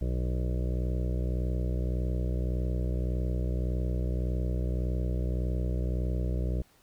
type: harmonic tone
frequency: 61.74 Hz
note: B1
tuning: in tune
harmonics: 1 / 2 / 3 / 5 / 6 / 7 / 8 / 9 / 10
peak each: -28 / -34 / -38 / -42 / -44 / -45 / -46 / -47 / -48 dBFS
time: 0.01-6.62 s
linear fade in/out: 5 ms
effects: pink hiss -63 dBFS RMS until 6.82 s